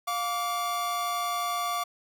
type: tone pair together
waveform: 45% pulse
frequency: 705 / 1158 Hz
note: F5 / D6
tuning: +16 / -25 cents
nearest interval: major sixth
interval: 859 cents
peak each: -32 / -29 dBFS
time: 0.07-1.84 s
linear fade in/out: 10 ms
effects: none